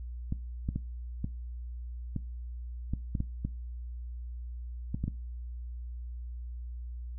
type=clicks; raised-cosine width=5 ms; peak=-19 dBFS; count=12; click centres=0.324 / 0.689 / 0.76 / 1.244 / 2.163 / 2.936 / 3.152 / 3.204 / 3.45 / 4.945 / 5.04 / 5.08 s; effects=noise-tail reverb RT60 0.3 s tail -20 dB re dry + added 60 Hz sine -37 dBFS peak until 7.18 s